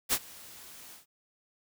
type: noise with ADSR envelope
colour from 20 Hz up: white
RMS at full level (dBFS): -25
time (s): 0.09-1.06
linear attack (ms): 38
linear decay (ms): 56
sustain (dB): -24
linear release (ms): 130
effects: none